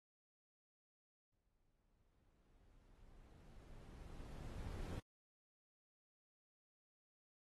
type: noise with exponential growth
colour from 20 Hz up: brown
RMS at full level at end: -44 dBFS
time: 1.32-5 s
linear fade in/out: 5 ms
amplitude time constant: 800 ms
effects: AAC 32 kbps